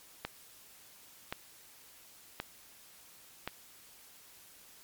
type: click train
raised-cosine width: 0.3 ms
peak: -19 dBFS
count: 4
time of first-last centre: 0.25-3.476 s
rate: 0.93 Hz
effects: white hiss -57 dBFS RMS until 4.83 s + MP3 96 kbps